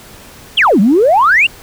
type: exponential two-way sweep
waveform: sine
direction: down then up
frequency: 3514 to 183.3 to 2915 Hz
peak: -5 dBFS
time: 0.57-1.47 s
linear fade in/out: 10 ms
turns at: 0.8 s
effects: tanh soft clip ceiling -1 dBFS + pink hiss -37 dBFS RMS until 1.62 s